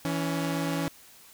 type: tone pair together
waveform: sawtooth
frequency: 164.49 / 280 Hz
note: E3 / C#4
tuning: -3 / +18 cents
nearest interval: major sixth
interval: 921 cents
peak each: -26 dBFS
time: 0.05-0.88 s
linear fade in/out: 0 ms
effects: white hiss -53 dBFS RMS until 1.33 s